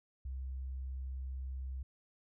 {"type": "tone", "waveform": "sine", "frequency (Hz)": 65.41, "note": "C2", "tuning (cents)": 0, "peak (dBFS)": -38, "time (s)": [0.25, 1.83], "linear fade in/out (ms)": 5, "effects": []}